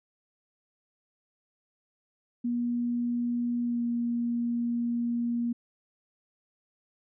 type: tone with pitch glide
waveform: sine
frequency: 240 to 237 Hz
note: B3 to A#3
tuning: -49 to +29 cents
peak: -26 dBFS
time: 2.44-5.53 s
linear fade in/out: 10 ms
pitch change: -22 cents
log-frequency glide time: 3.63-3.82 s
effects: none